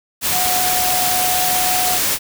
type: tone in noise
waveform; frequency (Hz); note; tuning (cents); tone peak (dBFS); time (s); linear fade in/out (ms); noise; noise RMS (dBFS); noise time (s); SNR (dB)
sine; 731; F#5; -21; -20; 0.31-1.99; 50; white; -18; 0.21-2.19; -5
effects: none